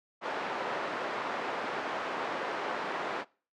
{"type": "band-pass noise", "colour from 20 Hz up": "white", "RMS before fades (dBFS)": -35, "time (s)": [0.21, 3.25], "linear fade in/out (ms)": 50, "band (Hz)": [340, 1200], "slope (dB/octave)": 12, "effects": ["noise-tail reverb RT60 0.4 s tail -24 dB re dry", "low-pass 6000 Hz 12 dB/octave"]}